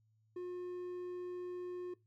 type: tone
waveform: triangle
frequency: 358.5 Hz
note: F4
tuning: 45 cents sharp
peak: -38 dBFS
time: 0.36-1.94 s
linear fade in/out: 5 ms
effects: noise-tail reverb RT60 0.2 s tail -20 dB re dry + added 109 Hz sine -70 dBFS peak until 2.06 s